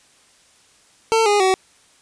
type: tone with pitch steps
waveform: 25% pulse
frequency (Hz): 448.9 / 411.6 / 377.5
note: A4 / G#4 / F#4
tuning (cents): +35 / -16 / +35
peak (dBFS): -10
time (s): 1.12-1.54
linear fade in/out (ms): 0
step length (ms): 140
effects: white hiss -54 dBFS RMS until 2.01 s + resampled to 22050 Hz